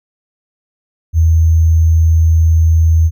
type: tone with sample-and-hold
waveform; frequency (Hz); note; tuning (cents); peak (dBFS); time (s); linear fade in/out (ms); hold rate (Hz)
sine; 81.3; E2; -23; -6; 1.13-3.11; 50; 6300
effects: none